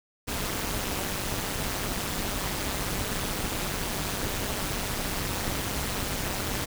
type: noise with amplitude modulation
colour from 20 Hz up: pink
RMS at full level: -27 dBFS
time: 0.27-6.66 s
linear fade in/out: 20 ms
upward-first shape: sine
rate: 202 Hz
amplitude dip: 80%
effects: none